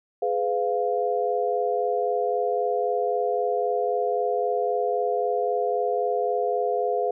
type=chord; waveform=sine; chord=F diminished; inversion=first; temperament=just; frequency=419.1 / 502.9 / 698.5 Hz; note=Ab4 / Cb5 / F5; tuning=+16 / +31 / 0 cents; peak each=-26 dBFS; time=0.22-7.11 s; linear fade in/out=5 ms; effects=none